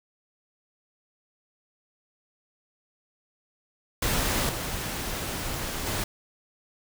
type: noise with level steps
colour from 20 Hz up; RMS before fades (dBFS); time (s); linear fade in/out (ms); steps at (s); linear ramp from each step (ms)
pink; -26 / -32 / -29; 4.02-6.04; 5; 4.49 / 5.86; 2
effects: none